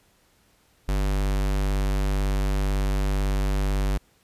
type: tone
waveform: square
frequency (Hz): 49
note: G1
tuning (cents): 0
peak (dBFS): -22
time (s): 0.88-3.98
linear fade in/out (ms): 10
effects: pink hiss -62 dBFS RMS until 4.23 s + resampled to 32000 Hz